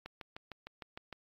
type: click train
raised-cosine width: 0.3 ms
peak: -28 dBFS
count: 8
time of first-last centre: 0.06-1.127 s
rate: 6.56 Hz
effects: AAC 32 kbps